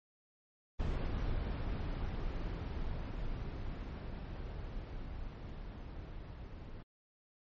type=noise with level ramp; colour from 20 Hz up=brown; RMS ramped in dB=-35 to -47 dBFS; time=0.79-6.83 s; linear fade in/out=10 ms; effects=low-pass 4000 Hz 12 dB/octave + MP3 32 kbps